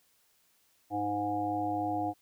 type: harmonic tone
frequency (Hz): 103.3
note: G#2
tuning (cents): -9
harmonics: 1 / 3 / 5 / 7 / 8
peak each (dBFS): -42 / -34 / -42 / -32 / -38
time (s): 0.9-2.14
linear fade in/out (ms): 50
effects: white hiss -69 dBFS RMS until 2.21 s